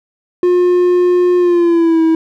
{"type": "tone with pitch glide", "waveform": "triangle", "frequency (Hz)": [357.2, 323.8], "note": ["F4", "E4"], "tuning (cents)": [39, -31], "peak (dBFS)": -6, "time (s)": [0.43, 2.15], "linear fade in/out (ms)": 2, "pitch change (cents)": -170, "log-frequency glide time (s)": [1.38, 2.02], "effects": []}